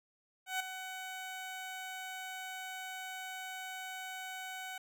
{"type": "tone with ADSR envelope", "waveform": "15% pulse", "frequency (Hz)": 750, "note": "F#5", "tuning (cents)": 23, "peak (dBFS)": -25, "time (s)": [0.46, 4.78], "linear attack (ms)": 140, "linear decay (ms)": 7, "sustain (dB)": -10, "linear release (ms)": 4, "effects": []}